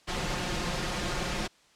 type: noise with comb filter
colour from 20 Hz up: pink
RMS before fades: -31 dBFS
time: 0.07-1.48 s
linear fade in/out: 20 ms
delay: 5.6 ms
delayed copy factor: +0.6
effects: white hiss -61 dBFS RMS until 1.75 s + low-pass 6000 Hz 12 dB/octave